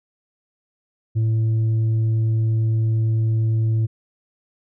sine tone with tanh clipping, 111.4 Hz, A2, 22 cents sharp, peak -17 dBFS, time 1.15-3.87 s, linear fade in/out 20 ms, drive 3 dB, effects none

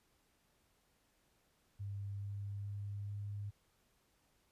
sine tone with pitch steps, 100.1 / 100.74 / 101.38 / 102.03 Hz, G2 / G2 / G#2 / G#2, +37 / +48 / -41 / -30 cents, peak -40 dBFS, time 1.79-3.51 s, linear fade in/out 20 ms, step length 430 ms, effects pink hiss -75 dBFS RMS until 4.51 s + resampled to 32000 Hz

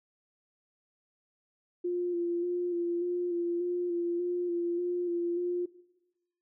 sine tone with vibrato, 349.2 Hz, F4, in tune, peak -28 dBFS, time 1.84-5.66 s, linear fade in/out 10 ms, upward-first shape square, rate 1.7 Hz, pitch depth 21 cents each way, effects noise-tail reverb RT60 1.0 s tail -18 dB re dry

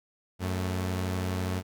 sawtooth tone pair together, 92.15 / 220 Hz, F#2 / A3, -7 / 0 cents, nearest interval octave + minor third, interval 1507 cents, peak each -25 / -33 dBFS, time 0.39-1.63 s, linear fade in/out 50 ms, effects none

